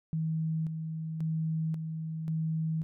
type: tone with tremolo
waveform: sine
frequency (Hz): 159.8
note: D#3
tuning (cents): +47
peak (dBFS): -28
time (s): 0.13-2.83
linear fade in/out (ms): 0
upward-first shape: square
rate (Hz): 0.93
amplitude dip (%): 45
effects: none